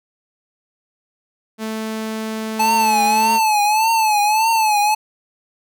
sawtooth tone, 219.8 Hz, A3, 2 cents flat, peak -19 dBFS, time 1.58-3.4 s, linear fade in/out 50 ms
square tone with vibrato, 866 Hz, A5, 28 cents flat, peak -14 dBFS, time 2.59-4.95 s, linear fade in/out 10 ms, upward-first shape triangle, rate 1.7 Hz, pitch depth 100 cents each way
effects none

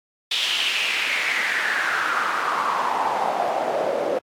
pink noise with band-pass filter sweep, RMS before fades -23 dBFS, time 0.31-4.19 s, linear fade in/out 5 ms, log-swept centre 3400 to 510 Hz, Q 4.2, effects high-pass 200 Hz 12 dB/octave + AAC 64 kbps

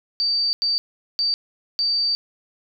sine tone bursts at uneven times, 4627 Hz, D8, 27 cents flat, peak -18 dBFS, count 4, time 0.2-0.53 / 0.62-0.78 / 1.19-1.34 / 1.79-2.15 s, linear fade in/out 0 ms, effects none

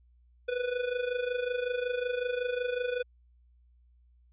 square tone with amplitude modulation, 493.9 Hz, B4, in tune, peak -27 dBFS, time 0.48-3.03 s, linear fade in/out 10 ms, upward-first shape sine, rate 25.4 Hz, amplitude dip 70%, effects added 60 Hz sine -59 dBFS peak until 4.32 s + resampled to 8000 Hz

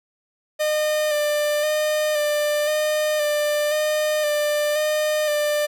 45% pulse tone with vibrato, 602 Hz, D5, 43 cents sharp, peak -19 dBFS, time 0.59-5.67 s, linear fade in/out 20 ms, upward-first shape square, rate 0.96 Hz, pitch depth 22 cents each way, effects none

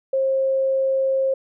sine tone, 534 Hz, C5, 35 cents sharp, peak -17 dBFS, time 0.13-1.34 s, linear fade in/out 5 ms, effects none

